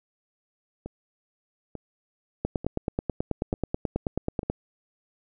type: two click trains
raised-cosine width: 2 ms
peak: -22 / -12 dBFS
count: 5 / 20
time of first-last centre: 0.86-4.431 / 2.45-4.5 s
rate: 1.12 / 9.27 Hz
effects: none